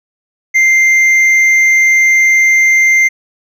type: tone with hard clipping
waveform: sine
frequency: 2093 Hz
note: C7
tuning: in tune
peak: -7 dBFS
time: 0.54-3.09 s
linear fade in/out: 20 ms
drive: 4 dB
effects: none